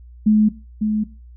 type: tone pair in turn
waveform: sine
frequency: 213.7 / 213.7 Hz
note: G#3 / G#3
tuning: +50 / +50 cents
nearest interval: unison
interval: 0 cents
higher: neither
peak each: -10 / -16 dBFS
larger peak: first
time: 0.26-0.49 / 0.81-1.04 s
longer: neither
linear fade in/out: 10 ms
effects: noise-tail reverb RT60 0.3 s tail -18 dB re dry + added 60 Hz sine -39 dBFS peak until 1.36 s